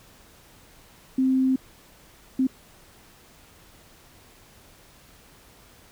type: tone bursts at uneven times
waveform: sine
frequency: 261.6 Hz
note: C4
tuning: in tune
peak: -18 dBFS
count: 2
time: 1.18-1.56 / 2.39-2.47 s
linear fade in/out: 5 ms
effects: pink hiss -53 dBFS RMS until 5.91 s